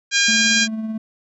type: harmonic tone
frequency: 807 Hz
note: G#5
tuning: 50 cents flat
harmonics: 2 / 3 / 4 / 5 / 6 / 7 / 8 / 9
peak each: -19 / -21 / -22 / -23 / -24 / -24 / -25 / -26 dBFS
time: 0.11-0.68 s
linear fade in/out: 50 ms
type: tone with tremolo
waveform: triangle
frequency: 220 Hz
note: A3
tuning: in tune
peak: -19 dBFS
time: 0.28-0.98 s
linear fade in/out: 5 ms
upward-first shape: triangle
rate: 18 Hz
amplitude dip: 45%
effects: none